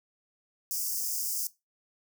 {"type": "high-pass noise", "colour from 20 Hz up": "white", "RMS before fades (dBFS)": -32, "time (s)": [0.71, 1.47], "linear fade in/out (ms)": 0, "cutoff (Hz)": 4900, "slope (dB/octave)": 96, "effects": ["noise-tail reverb RT60 0.2 s tail -17 dB re dry"]}